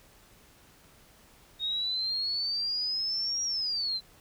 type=exponential two-way sweep; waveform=sine; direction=up then down; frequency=3720 to 5690 to 4015 Hz; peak=-28 dBFS; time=1.59-4.01 s; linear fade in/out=50 ms; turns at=3.44 s; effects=pink hiss -58 dBFS RMS until 4.2 s